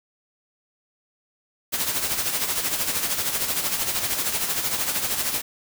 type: noise with tremolo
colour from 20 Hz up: white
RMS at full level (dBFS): -23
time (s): 1.72-5.42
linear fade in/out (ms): 20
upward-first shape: sine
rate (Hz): 13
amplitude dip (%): 55
effects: none